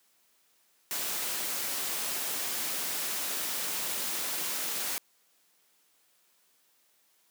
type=noise; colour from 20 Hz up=white; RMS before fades=-33 dBFS; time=0.91-4.98 s; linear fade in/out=0 ms; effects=white hiss -68 dBFS RMS until 7.3 s + high-pass 200 Hz 12 dB/octave